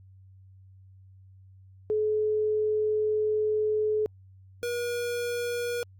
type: tone pair in turn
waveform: sine / square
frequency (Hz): 427.8 / 480.2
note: A4 / B4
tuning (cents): -49 / -49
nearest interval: major second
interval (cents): 200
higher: second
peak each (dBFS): -23 / -29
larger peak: first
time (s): 1.9-4.06 / 4.63-5.83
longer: first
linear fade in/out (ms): 0
effects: added 95 Hz sine -50 dBFS peak until 5.99 s + Opus 48 kbps